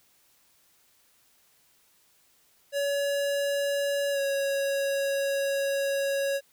square tone with pitch glide, 565 to 553.7 Hz, C#5 to C#5, +33 to -2 cents, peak -26 dBFS, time 2.72-6.41 s, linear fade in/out 50 ms, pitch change -35 cents, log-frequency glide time 4.12-4.19 s, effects white hiss -64 dBFS RMS until 6.52 s

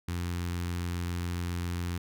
sawtooth tone with notch filter, 87.31 Hz, F2, in tune, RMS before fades -33 dBFS, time 0.08-1.98 s, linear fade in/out 5 ms, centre 600 Hz, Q 0.93, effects none

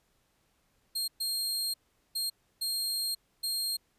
sawtooth tone bursts at uneven times, 4217 Hz, C8, 13 cents sharp, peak -27 dBFS, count 5, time 0.95-1.08 / 1.2-1.74 / 2.15-2.3 / 2.61-3.15 / 3.43-3.77 s, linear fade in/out 10 ms, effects pink hiss -72 dBFS RMS until 3.98 s + resampled to 32000 Hz

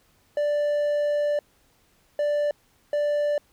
triangle tone bursts at uneven times, 587.3 Hz, D5, in tune, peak -19 dBFS, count 3, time 0.37-1.39 / 2.19-2.51 / 2.93-3.38 s, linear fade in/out 2 ms, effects pink hiss -63 dBFS RMS until 3.52 s

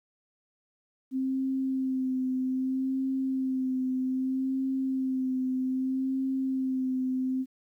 sine tone with vibrato, 261.6 Hz, C4, in tune, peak -26 dBFS, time 1.11-7.46 s, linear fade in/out 50 ms, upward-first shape sine, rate 0.63 Hz, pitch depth 25 cents each way, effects 11-bit

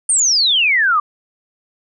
sine exponential sweep, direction down, 9160 to 1155 Hz, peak -11 dBFS, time 0.09-1 s, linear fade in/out 5 ms, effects none

